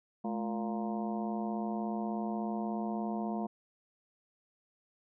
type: harmonic tone with a mistuned harmonic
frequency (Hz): 116.54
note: A#2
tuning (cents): 0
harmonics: 2 / 3 / 4 / 5 / 6 / 7 / 8 / 9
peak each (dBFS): -34 / -42 / -46 / -48 / -40 / -52 / -44 / -52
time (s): 0.24-3.47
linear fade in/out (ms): 10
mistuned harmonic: 2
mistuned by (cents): -140
effects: none